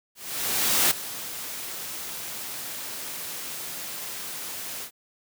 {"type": "noise with ADSR envelope", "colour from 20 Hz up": "white", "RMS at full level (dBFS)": -20, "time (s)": [0.15, 4.91], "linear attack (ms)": 760, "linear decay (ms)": 7, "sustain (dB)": -15, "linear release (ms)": 81, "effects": ["high-pass 100 Hz 12 dB/octave"]}